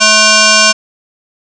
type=tone with frequency modulation; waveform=sine; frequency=1939 Hz; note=B6; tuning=32 cents flat; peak=-4 dBFS; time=0-0.73 s; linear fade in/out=20 ms; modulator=862 Hz; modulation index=5.5; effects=none